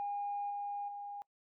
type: tone with level steps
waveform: sine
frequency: 813 Hz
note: G#5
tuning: 37 cents flat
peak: -34 / -36 / -41 dBFS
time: 0-1.22 s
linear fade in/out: 0 ms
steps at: 0.5 / 0.88 s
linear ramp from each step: 5 ms
effects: noise-tail reverb RT60 0.1 s tail -24 dB re dry + tanh soft clip ceiling -30 dBFS